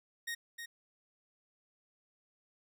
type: tone with echo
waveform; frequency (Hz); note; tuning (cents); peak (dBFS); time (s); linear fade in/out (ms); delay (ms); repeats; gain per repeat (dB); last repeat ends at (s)
sawtooth; 1864.7; A#6; 0; -33; 0.27-0.35; 10; 310; 1; -6; 0.66
effects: none